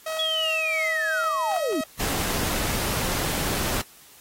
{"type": "tone with tremolo", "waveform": "sawtooth", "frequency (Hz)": 637, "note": "D#5", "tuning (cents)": 41, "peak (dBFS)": -23, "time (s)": [0.06, 1.84], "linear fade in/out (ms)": 5, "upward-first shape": "sine", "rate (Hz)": 2.9, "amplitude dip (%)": 25}
{"type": "linear sweep", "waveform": "sine", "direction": "down", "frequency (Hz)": [3369, 237.3], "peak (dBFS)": -23, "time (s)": [0.19, 1.81], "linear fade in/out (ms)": 2}
{"type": "noise", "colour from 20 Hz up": "pink", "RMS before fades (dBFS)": -27, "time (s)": [1.99, 3.82], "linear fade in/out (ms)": 10}
{"effects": ["white hiss -51 dBFS RMS until 4.2 s", "AAC 48 kbps"]}